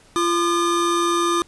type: tone pair together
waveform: square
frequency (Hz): 343.6 / 1209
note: F4 / D6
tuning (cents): -28 / +50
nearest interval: octave + minor seventh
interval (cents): 2178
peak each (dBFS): -21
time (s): 0.16-1.42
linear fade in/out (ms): 0
effects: pink hiss -52 dBFS RMS until 1.47 s + resampled to 24000 Hz